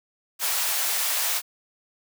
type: high-pass noise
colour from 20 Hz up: white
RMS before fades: -25 dBFS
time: 0.39-1.42 s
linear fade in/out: 50 ms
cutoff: 570 Hz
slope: 24 dB/octave
effects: none